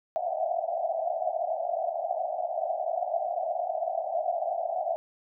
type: band-pass noise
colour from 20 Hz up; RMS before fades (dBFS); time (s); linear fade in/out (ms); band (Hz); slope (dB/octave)
pink; -30; 0.16-4.96; 0; 630 to 740; 96
effects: none